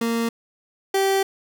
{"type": "tone pair in turn", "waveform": "30% pulse", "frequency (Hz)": [230.9, 388.7], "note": ["A#3", "G4"], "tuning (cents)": [-16, -15], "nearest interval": "major sixth", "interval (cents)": 901, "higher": "second", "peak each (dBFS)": [-18, -15], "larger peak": "second", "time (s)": [[0.01, 0.29], [0.94, 1.23]], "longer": "second", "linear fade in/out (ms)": 5, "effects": []}